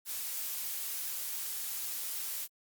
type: noise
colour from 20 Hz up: blue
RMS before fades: -37 dBFS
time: 0.05-2.48 s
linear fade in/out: 50 ms
effects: Opus 48 kbps